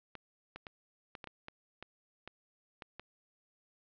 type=clicks; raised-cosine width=0.3 ms; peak=-28 dBFS; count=11; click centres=0.153 / 0.56 / 0.668 / 1.152 / 1.242 / 1.273 / 1.484 / 1.826 / 2.276 / 2.822 / 2.996 s; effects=low-pass 4000 Hz 12 dB/octave